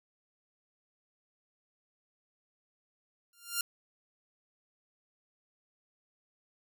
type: tone with exponential growth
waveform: 5% pulse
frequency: 1396.9 Hz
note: F6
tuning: in tune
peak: -15 dBFS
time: 3.33-3.61 s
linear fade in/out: 2 ms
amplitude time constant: 59 ms
effects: none